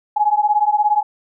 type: beating tone pair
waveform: sine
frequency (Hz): 830.6 / 847.6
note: G#5 / G#5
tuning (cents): 0 / +35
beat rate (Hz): 17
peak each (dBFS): -16 / -16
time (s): 0.16-1.03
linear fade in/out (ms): 10
effects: none